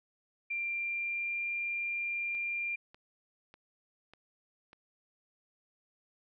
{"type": "tone with pitch glide", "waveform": "sine", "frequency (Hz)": [2374, 2389], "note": ["D7", "D7"], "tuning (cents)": [18, 29], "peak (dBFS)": -32, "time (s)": [0.5, 2.76], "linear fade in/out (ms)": 10, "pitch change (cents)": 11, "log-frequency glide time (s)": [0.66, 1.48]}
{"type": "click train", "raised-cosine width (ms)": 0.3, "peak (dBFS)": -37, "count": 5, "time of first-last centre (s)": [2.35, 4.731], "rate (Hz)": 1.68}
{"effects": []}